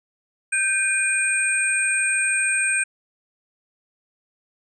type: tone cluster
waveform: sine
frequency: 1566 / 2433 / 8420 Hz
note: G6 / D#7 / C9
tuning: -2 / -39 / +10 cents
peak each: -23 dBFS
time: 0.52-2.84 s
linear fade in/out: 10 ms
effects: none